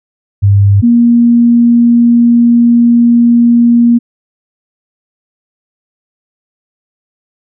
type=tone pair in turn; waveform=sine; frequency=100 / 236.6 Hz; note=G2 / A#3; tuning=+35 / +26 cents; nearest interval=octave + minor third; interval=1491 cents; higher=second; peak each=-3 dBFS; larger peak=neither; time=0.42-0.82 / 0.82-3.99 s; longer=second; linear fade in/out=20 ms; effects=none